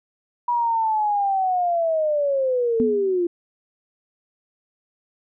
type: linear sweep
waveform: sine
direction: down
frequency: 971 to 340 Hz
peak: -18 dBFS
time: 0.48-3.27 s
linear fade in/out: 5 ms
type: tone with exponential decay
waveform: sine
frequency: 244.3 Hz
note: B3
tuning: 19 cents flat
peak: -16 dBFS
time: 2.8-3.26 s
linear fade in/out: 0 ms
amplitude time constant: 100 ms
effects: none